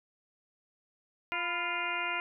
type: harmonic tone with a mistuned harmonic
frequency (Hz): 349.2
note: F4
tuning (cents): 0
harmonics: 1 / 2 / 3 / 4 / 5 / 6 / 7 / 8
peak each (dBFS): -45 / -41 / -38 / -37 / -46 / -37 / -37 / -40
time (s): 1.32-2.2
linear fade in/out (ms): 0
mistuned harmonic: 3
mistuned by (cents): -75
effects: none